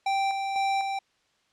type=tone with tremolo; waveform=square; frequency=783 Hz; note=G5; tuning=2 cents flat; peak=-24 dBFS; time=0.06-0.99 s; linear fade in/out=5 ms; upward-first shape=square; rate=2 Hz; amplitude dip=40%; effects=white hiss -68 dBFS RMS until 1.52 s + low-pass 5000 Hz 12 dB/octave